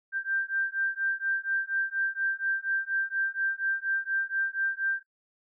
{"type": "beating tone pair", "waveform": "sine", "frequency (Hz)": [1574, 1578.2], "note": ["G6", "G6"], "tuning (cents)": [7, 11], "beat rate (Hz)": 4.2, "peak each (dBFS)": -30, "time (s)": [0.12, 5.03], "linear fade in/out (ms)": 50, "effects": ["noise-tail reverb RT60 0.1 s tail -18 dB re dry"]}